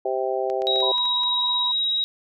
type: harmonic tone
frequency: 130.5 Hz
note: C3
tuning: 4 cents flat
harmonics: 3 / 4 / 5 / 6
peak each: -26 / -27 / -28 / -29 dBFS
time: 0.05-0.92 s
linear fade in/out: 5 ms
type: clicks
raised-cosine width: 0.2 ms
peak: -23 dBFS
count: 7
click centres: 0.5 / 0.62 / 0.76 / 0.804 / 0.981 / 1.055 / 1.235 s
type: tone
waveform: sine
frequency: 3821 Hz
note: A#7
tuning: 42 cents sharp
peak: -20 dBFS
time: 0.67-2.04 s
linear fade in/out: 0 ms
type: tone with tremolo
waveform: sine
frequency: 987.8 Hz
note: B5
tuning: in tune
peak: -26 dBFS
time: 0.82-1.72 s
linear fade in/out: 10 ms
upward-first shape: sine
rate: 18 Hz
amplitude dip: 35%
effects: none